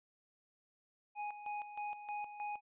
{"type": "tone with tremolo", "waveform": "square", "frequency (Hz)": 830.6, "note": "G#5", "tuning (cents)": 0, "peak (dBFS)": -39, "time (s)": [1.15, 2.61], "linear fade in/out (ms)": 50, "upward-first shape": "square", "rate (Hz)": 3.2, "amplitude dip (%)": 65, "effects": ["resampled to 8000 Hz"]}